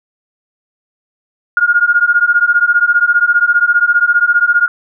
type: beating tone pair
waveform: sine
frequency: 1417 / 1432 Hz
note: F6 / F6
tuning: +25 / +43 cents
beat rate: 15 Hz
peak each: -11 dBFS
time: 1.57-4.68 s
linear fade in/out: 2 ms
effects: none